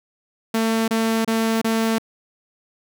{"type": "tone bursts", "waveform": "sawtooth", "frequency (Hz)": 224.5, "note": "A3", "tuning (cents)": 35, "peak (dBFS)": -14, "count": 4, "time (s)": [0.54, 1.984], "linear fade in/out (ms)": 5, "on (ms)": 340, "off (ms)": 28, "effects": []}